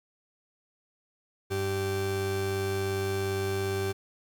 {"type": "tone pair together", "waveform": "40% pulse", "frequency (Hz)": [97.35, 389.4], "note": ["G2", "G4"], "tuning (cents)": [-12, -12], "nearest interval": "2 octaves", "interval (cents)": 2400, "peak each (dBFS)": [-31, -30], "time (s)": [1.5, 3.93], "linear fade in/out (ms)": 20, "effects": ["10-bit"]}